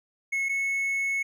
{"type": "tone pair in turn", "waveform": "triangle", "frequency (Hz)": [2185, 2197], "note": ["C#7", "C#7"], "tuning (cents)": [-26, -16], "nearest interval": "unison", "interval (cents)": 10, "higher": "second", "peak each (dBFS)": -23, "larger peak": "neither", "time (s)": [[0.32, 0.49], [0.49, 1.23]], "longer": "second", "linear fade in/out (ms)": 10, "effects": []}